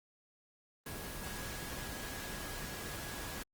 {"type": "tone in noise", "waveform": "sine", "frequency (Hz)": 1661.2, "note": "G#6", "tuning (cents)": 0, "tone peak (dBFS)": -51, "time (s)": [0.86, 3.43], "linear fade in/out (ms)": 5, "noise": "pink", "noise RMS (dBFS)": -43, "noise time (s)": [0.86, 3.43], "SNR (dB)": -11, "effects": ["Opus 24 kbps"]}